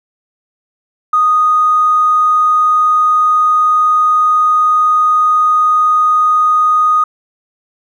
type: tone with tanh clipping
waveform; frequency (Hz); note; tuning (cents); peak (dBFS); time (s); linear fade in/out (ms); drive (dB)
triangle; 1241; D#6; -5; -7; 1.13-7.04; 5; 2
effects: none